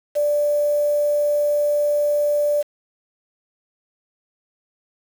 sine tone with quantisation, 587.3 Hz, D5, in tune, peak -16 dBFS, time 0.15-2.63 s, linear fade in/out 20 ms, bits 6, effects none

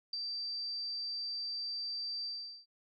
sine tone with ADSR envelope, 4671 Hz, D8, 10 cents flat, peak -33 dBFS, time 0.13-2.66 s, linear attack 4 ms, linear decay 19 ms, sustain -3 dB, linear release 410 ms, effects none

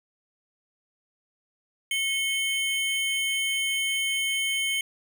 square tone pair together, 2186 / 3091 Hz, C#7 / G7, -25 / -25 cents, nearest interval tritone, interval 600 cents, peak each -28 dBFS, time 1.91-4.81 s, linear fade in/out 2 ms, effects none

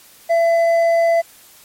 triangle tone with hard clipping, 671 Hz, E5, 31 cents sharp, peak -13 dBFS, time 0.29-1.22 s, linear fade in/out 20 ms, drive 8 dB, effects white hiss -46 dBFS RMS until 1.64 s + MP3 64 kbps

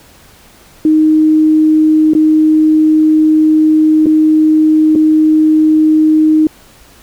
sine tone with dropouts, 311.1 Hz, D#4, in tune, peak -5 dBFS, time 0.85-6.47 s, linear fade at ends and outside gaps 2 ms, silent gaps 2.135-2.15 / 4.059-4.066 / 4.953-4.958 s, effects pink hiss -42 dBFS RMS until 7.02 s

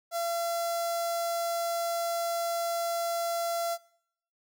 sawtooth tone with notch filter, 680 Hz, F5, 46 cents flat, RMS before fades -31 dBFS, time 0.11-3.78 s, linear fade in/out 50 ms, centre 2500 Hz, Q 0.91, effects noise-tail reverb RT60 0.7 s tail -23 dB re dry

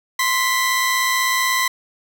sawtooth tone pair together, 1046.5 / 1976.8 Hz, C6 / B6, 0 / +1 cents, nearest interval major seventh, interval 1101 cents, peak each -16 dBFS, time 0.19-1.68 s, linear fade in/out 5 ms, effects none

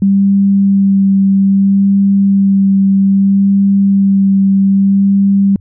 sine tone with vibrato, 196.3 Hz, G3, 3 cents sharp, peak -6 dBFS, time 0.02-5.56 s, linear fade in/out 2 ms, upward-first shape sine, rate 0.62 Hz, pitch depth 12 cents each way, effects added 95 Hz sine -36 dBFS peak until 5.6 s

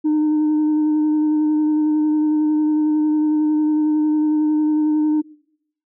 sine tone with vibrato, 305.2 Hz, D#4, 33 cents flat, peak -12 dBFS, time 0.04-5.22 s, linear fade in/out 20 ms, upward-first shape sine, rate 11 Hz, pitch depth 15 cents each way, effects noise-tail reverb RT60 0.8 s tail -24 dB re dry + tanh soft clip ceiling -13 dBFS

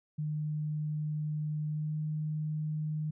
sine tone with pitch glide, 151.9 to 153.58 Hz, D#3 to D#3, -41 to -22 cents, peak -31 dBFS, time 0.18-3.11 s, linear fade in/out 10 ms, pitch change +19 cents, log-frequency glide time 1.68-1.97 s, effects none

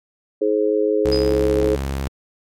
harmonic tone, 106.2 Hz, G#2, 39 cents sharp, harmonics 3 / 4 / 5, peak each -22 / -17 / -22 dBFS, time 0.41-1.76 s, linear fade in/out 10 ms
sawtooth tone, 68.1 Hz, C#2, 30 cents flat, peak -18 dBFS, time 1.05-2.08 s, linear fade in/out 5 ms
sine tone with exponential decay, 4978 Hz, D#8, in tune, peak -21 dBFS, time 1.12-1.48 s, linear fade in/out 2 ms, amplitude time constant 77 ms
effects MP3 64 kbps

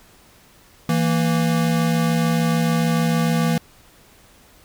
square tone pair together, 164.81 / 231.6 Hz, E3 / A#3, 0 / -11 cents, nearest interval tritone, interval 589 cents, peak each -19 / -22 dBFS, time 0.89-3.58 s, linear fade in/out 2 ms, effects pink hiss -51 dBFS RMS until 4.64 s

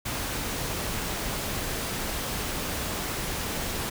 pink noise, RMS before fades -31 dBFS, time 0.05-3.9 s, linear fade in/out 10 ms, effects none

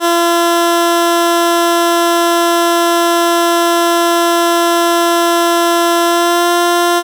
15% pulse tone with pitch glide, 341.1 to 347.1 Hz, F4 to F4, -41 to -11 cents, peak -3 dBFS, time 0-7.03 s, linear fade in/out 50 ms, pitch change +30 cents, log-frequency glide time 6.04-6.49 s, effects none

